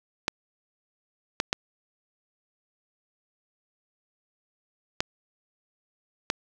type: clicks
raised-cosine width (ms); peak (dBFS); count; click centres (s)
0.2; -6; 5; 0.281 / 1.401 / 1.529 / 5.005 / 6.301
effects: none